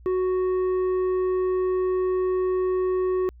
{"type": "tone with tanh clipping", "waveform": "sine", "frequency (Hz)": 370, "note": "F#4", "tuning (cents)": 0, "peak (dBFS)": -22, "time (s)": [0.06, 3.29], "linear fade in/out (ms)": 0, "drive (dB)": 7, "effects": ["added 60 Hz sine -45 dBFS peak until 3.4 s"]}